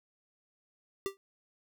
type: tone with exponential decay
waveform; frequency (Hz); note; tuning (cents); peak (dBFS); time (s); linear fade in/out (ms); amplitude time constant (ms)
square; 392; G4; 0; -28; 1.06-1.17; 0; 22
effects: none